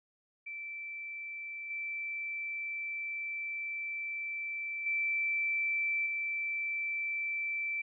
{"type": "tone with level steps", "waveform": "sine", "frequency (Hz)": 2331, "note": "D7", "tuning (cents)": -14, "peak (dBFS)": [-39, -35, -29, -32], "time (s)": [0.46, 7.82], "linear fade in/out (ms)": 10, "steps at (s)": [1.7, 4.86, 6.06], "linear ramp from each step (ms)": 5, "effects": []}